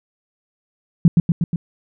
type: tone with echo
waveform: sine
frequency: 168.9 Hz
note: E3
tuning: 42 cents sharp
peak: -5 dBFS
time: 1.05-1.08 s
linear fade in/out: 2 ms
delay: 120 ms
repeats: 4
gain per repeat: -3 dB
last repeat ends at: 1.56 s
effects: none